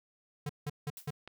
square tone bursts, 146.9 Hz, D3, 1 cent sharp, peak -34 dBFS, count 4, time 0.46-1.106 s, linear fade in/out 5 ms, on 34 ms, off 170 ms
blue noise with exponential decay, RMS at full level -42 dBFS, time 0.97-1.11 s, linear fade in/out 2 ms, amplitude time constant 29 ms
click, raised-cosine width 0.3 ms, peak -30 dBFS, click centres 1.276 s
effects none

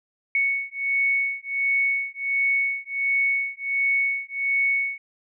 sine beating tone pair, 2217 / 2218.4 Hz, C#7 / C#7, 0 / +1 cents, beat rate 1.4 Hz, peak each -24 / -24 dBFS, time 0.35-4.98 s, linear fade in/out 2 ms, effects none

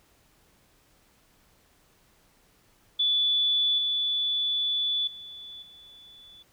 sine tone with level steps, 3460 Hz, A7, 30 cents flat, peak -21 / -24 / -40 / -48 dBFS, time 2.99-6.43 s, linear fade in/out 10 ms, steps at 3.78 / 5.07 / 5.62 s, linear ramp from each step 5 ms, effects pink hiss -63 dBFS RMS until 6.52 s

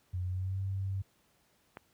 sine tone with pitch glide, 90.7 to 96.65 Hz, F#2 to G2, -34 to -24 cents, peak -31 dBFS, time 0.13-1.02 s, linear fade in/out 10 ms, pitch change +110 cents, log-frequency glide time 0.26-0.6 s
click, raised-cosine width 0.5 ms, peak -28 dBFS, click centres 1.771 s
effects pink hiss -70 dBFS RMS until 1.93 s + high-pass 60 Hz 12 dB/octave

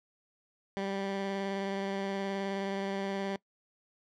15% pulse tone with vibrato, 196 Hz, G3, in tune, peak -26 dBFS, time 0.77-3.36 s, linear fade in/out 0 ms, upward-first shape triangle, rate 19 Hz, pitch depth 20 cents each way, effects noise-tail reverb RT60 0.1 s tail -22 dB re dry + low-pass 4000 Hz 12 dB/octave

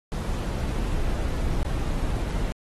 brown noise with dropouts, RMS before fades -26 dBFS, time 0.12-2.52 s, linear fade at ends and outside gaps 0 ms, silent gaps 0.688-0.692 / 1.629-1.648 / 2.303-2.308 s, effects AAC 32 kbps

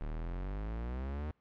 45% pulse exponential sweep, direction up, 36.39 to 77.78 Hz, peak -36 dBFS, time 0.01-1.31 s, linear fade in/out 0 ms, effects pink hiss -75 dBFS RMS until 1.4 s + low-pass 2000 Hz 12 dB/octave

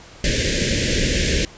pink band-stop noise, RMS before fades -19 dBFS, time 0.24-1.45 s, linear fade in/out 2 ms, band 600 to 1600 Hz, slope 96 dB/octave, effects pink hiss -43 dBFS RMS until 1.57 s + resampled to 16000 Hz

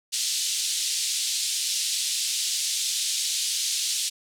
pink band-pass noise, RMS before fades -27 dBFS, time 0.12-4.1 s, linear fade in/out 20 ms, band 3400 to 9600 Hz, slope 24 dB/octave, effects none

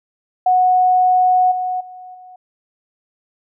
sine tone with level steps, 735 Hz, F#5, 12 cents flat, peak -10 / -18 / -33 / -37 dBFS, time 0.46-2.36 s, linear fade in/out 5 ms, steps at 1.51 / 1.8 / 2.14 s, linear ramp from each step 10 ms, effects none

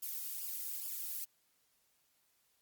violet noise with flanger, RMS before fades -41 dBFS, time 0.02-1.25 s, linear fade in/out 10 ms, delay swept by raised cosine 0.49 to 1.79 ms, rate 2.4 Hz, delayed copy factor -0.75, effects white hiss -75 dBFS RMS until 2.61 s + Opus 48 kbps

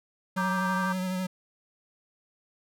square tone with vibrato, 185 Hz, F#3, in tune, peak -29 dBFS, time 0.36-1.27 s, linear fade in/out 10 ms, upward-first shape triangle, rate 12 Hz, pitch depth 31 cents each way
sine chord, G minor, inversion first, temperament just, 940.8 / 1176 / 1568 Hz, Bb5 / D6 / G6, +16 / +2 / 0 cents, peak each -32 dBFS, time 0.37-0.93 s, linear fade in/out 10 ms
effects none

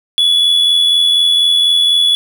triangle tone with amplitude modulation, 3409 Hz, G#7, 45 cents sharp, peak -5 dBFS, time 0.18-2.15 s, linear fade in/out 0 ms, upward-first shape sine, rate 84.1 Hz, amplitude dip 40%, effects 7-bit

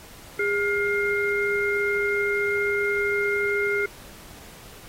sine tone cluster, 408 / 1419 / 2120 Hz, G#4 / F6 / C7, -31 / +27 / +22 cents, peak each -24 / -27 / -26 dBFS, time 0.39-3.86 s, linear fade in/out 5 ms, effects pink hiss -46 dBFS RMS until 4.88 s + AAC 48 kbps

